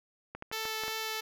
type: clicks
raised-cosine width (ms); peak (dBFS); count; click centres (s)
0.5; -25; 6; 0.35 / 0.424 / 0.515 / 0.654 / 0.836 / 0.881
type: tone with vibrato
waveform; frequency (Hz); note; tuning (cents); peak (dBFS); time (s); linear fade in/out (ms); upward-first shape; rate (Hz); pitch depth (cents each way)
5% pulse; 440; A4; 0; -22; 0.52-1.21; 10; triangle; 2.8; 8
effects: none